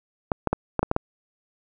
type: clicks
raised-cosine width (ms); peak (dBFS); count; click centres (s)
1; -7; 7; 0.318 / 0.473 / 0.53 / 0.793 / 0.83 / 0.914 / 0.964
effects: none